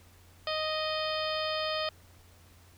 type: harmonic tone with a mistuned harmonic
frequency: 622.3 Hz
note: D#5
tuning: in tune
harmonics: 1 / 2 / 3 / 4 / 5 / 6 / 7 / 8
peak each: -33 / -36 / -41 / -41 / -38 / -42 / -41 / -41 dBFS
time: 0.47-1.89 s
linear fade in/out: 2 ms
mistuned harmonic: 6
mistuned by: -54 cents
effects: added 88 Hz sine -57 dBFS peak until 2.77 s + pink hiss -60 dBFS RMS until 2.77 s